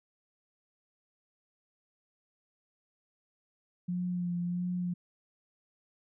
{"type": "tone with vibrato", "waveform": "sine", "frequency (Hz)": 176.9, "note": "F3", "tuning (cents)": 23, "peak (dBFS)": -30, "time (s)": [3.88, 4.94], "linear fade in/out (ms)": 10, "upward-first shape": "sine", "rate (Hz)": 1.5, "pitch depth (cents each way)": 25, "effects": []}